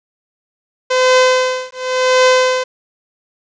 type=tone with tremolo; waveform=sawtooth; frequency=511 Hz; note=C5; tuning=41 cents flat; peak=-3 dBFS; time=0.9-2.64 s; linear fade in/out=10 ms; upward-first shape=triangle; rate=0.92 Hz; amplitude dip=100%; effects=resampled to 16000 Hz + 7-bit